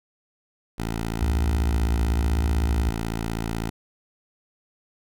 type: tone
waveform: 10% pulse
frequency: 56 Hz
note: A1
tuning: 31 cents sharp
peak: -18 dBFS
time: 0.78-3.7 s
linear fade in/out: 10 ms
type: tone with vibrato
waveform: sine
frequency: 69.5 Hz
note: C#2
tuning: 5 cents sharp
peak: -20 dBFS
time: 1.21-2.9 s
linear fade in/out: 10 ms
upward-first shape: sine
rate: 1 Hz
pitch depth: 72 cents each way
effects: none